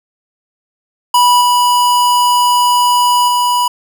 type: tone with level steps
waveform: square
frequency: 980 Hz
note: B5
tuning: 14 cents flat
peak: -7 / -9 / -11 dBFS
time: 1.14-3.68 s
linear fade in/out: 5 ms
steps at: 1.41 / 3.28 s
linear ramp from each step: 2 ms
effects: none